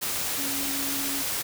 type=tone in noise; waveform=sine; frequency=277.2 Hz; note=C#4; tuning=in tune; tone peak=-34 dBFS; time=0.37-1.23 s; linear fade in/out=20 ms; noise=white; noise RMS=-29 dBFS; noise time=0.01-1.43 s; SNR=-8 dB; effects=none